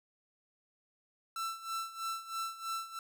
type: tone with tremolo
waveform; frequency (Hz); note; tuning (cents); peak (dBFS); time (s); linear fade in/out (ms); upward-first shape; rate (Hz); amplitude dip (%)
45% pulse; 1335; E6; +22; -34; 1.36-2.99; 2; sine; 3.1; 80
effects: none